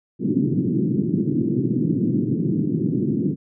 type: band-pass noise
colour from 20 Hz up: white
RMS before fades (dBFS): -21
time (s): 0.19-3.36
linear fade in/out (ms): 50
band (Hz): 120 to 340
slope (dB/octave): 48
effects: none